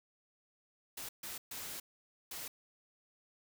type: noise bursts at uneven times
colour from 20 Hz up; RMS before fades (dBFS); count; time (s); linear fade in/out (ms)
white; -44; 4; 0.97-1.09 / 1.23-1.38 / 1.51-1.8 / 2.31-2.48; 5
effects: none